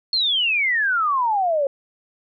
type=exponential sweep; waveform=sine; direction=down; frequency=4340 to 538 Hz; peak=-17 dBFS; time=0.13-1.67 s; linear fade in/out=2 ms; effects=none